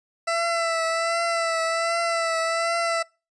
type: tone with vibrato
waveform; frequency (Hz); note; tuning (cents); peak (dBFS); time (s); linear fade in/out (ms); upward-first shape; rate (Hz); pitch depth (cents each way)
20% pulse; 666; E5; +18; -17; 0.27-3.03; 10; triangle; 1.3; 36
effects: noise-tail reverb RT60 0.3 s tail -25 dB re dry + resampled to 22050 Hz